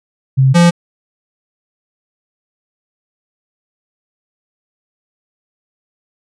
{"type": "tone pair in turn", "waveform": ["sine", "square"], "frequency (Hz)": [133, 172.4], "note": ["C3", "F3"], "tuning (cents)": [29, -22], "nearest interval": "major third", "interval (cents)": 449, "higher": "second", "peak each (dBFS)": -6, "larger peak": "neither", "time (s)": [[0.37, 0.54], [0.54, 0.71]], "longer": "neither", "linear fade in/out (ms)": 20, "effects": ["resampled to 22050 Hz"]}